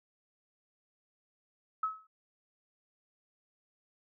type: tone with exponential decay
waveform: sine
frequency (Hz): 1288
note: E6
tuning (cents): -41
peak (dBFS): -26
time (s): 1.83-2.07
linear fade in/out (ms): 5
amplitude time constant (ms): 51
effects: none